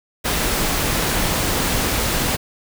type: noise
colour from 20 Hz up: pink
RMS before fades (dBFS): -20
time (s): 0.24-2.37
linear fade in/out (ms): 20
effects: none